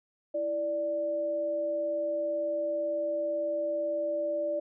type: tone pair together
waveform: sine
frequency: 330 / 588 Hz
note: E4 / D5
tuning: +2 / +2 cents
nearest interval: minor seventh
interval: 1000 cents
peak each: -38 / -28 dBFS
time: 0.34-4.6 s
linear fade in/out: 10 ms
effects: none